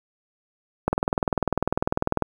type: click train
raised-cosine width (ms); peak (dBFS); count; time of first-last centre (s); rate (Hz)
1; -6; 28; 0.88-2.223; 20.1
effects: 7-bit